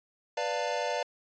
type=chord; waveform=square; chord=B half-diminished seventh; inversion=none; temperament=equal with one note detuned; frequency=493.9 / 587.3 / 698.5 / 894.9 Hz; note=B4 / D5 / F5 / A5; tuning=0 / 0 / 0 / +29 cents; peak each=-36 / -34 / -36 / -36 dBFS; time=0.37-1.03 s; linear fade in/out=5 ms; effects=resampled to 16000 Hz